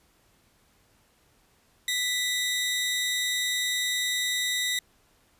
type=tone pair together; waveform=sawtooth; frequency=1980 / 3730 Hz; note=B6 / A#7; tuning=+4 / 0 cents; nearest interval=major seventh; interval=1096 cents; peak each=-25 dBFS; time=1.88-4.79 s; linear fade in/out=2 ms; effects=pink hiss -64 dBFS RMS until 5.39 s + resampled to 32000 Hz